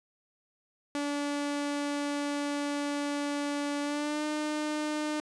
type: tone with pitch glide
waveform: sawtooth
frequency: 288.4 to 302.6 Hz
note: D4 to D#4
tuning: -31 to -48 cents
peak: -26 dBFS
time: 0.95-5.2 s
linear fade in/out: 0 ms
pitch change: +83 cents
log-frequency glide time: 3.82-4.24 s
effects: resampled to 22050 Hz + 10-bit